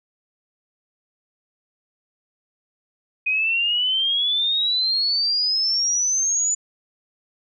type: exponential sweep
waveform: sine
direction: up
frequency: 2489 to 7010 Hz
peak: -18 dBFS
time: 3.26-6.55 s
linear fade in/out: 10 ms
effects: none